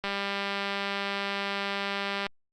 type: click train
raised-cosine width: 0.3 ms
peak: -15 dBFS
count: 444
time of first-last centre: 0.04-2.266 s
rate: 199 Hz
effects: Opus 48 kbps